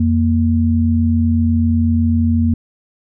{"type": "tone pair together", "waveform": "sine", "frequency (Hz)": [87.07, 233.1], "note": ["F2", "A#3"], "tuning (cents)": [-5, 0], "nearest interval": "octave + perfect fourth", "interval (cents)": 1705, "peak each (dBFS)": -14, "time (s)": [0, 2.54], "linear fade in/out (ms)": 5, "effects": []}